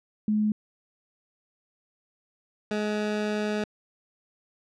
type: tone pair in turn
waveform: sine / 20% pulse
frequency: 212.5 / 210.8 Hz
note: G#3 / G#3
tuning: +40 / +26 cents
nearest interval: unison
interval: 14 cents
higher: first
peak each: -21 dBFS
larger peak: neither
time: 0.28-0.52 / 2.71-3.64 s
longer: second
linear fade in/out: 2 ms
effects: low-pass 5000 Hz 12 dB/octave